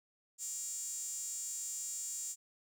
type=tone with high-pass filter; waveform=sawtooth; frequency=473.6 Hz; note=A#4; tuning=27 cents sharp; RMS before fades=-41 dBFS; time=0.38-2.36 s; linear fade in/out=50 ms; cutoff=7300 Hz; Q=7.9; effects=none